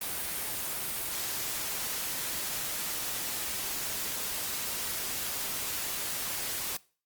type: noise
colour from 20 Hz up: white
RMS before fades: -34 dBFS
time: 0.01-6.77 s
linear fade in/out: 5 ms
effects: noise-tail reverb RT60 0.4 s tail -22 dB re dry + Opus 32 kbps